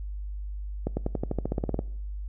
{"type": "accelerating click train", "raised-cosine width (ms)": 2, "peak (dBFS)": -14, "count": 14, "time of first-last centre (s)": [0.87, 1.791], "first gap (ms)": 100, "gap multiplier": 0.94, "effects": ["noise-tail reverb RT60 0.7 s tail -22 dB re dry", "added 50 Hz sine -32 dBFS peak until 2.28 s"]}